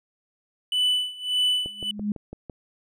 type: tone with tremolo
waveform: triangle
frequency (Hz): 2987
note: F#7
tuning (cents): +16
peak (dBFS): -17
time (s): 0.72-1.91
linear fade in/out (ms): 2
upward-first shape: sine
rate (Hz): 1.7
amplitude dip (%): 90
type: tone with exponential growth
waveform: sine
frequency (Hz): 207.7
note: G#3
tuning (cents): 0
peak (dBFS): -20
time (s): 1.66-2.12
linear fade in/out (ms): 2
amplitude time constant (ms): 99
type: click train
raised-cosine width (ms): 2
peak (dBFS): -23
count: 6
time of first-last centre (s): 1.66-2.498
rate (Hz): 5.97
effects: none